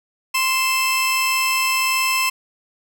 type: tone pair together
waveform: sawtooth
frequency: 1046.5 / 2637 Hz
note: C6 / E7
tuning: 0 / 0 cents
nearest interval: octave + major third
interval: 1600 cents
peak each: -17 / -16 dBFS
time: 0.34-2.3 s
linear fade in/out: 10 ms
effects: none